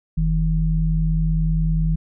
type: tone pair together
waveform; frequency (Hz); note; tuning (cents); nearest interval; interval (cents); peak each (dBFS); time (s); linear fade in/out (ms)
sine; 44.84 / 159.8; F1 / D#3; +46 / +47; octave + minor seventh; 2201; -19; 0.17-1.96; 10
effects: none